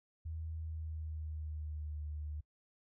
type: tone with pitch glide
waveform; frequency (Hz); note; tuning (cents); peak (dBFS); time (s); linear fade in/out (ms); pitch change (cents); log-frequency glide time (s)
sine; 80.1 to 75.17; E2 to D2; -49 to +41; -39; 0.25-2.41; 10; -110; 0.57-2.03
effects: noise-tail reverb RT60 0.1 s tail -25 dB re dry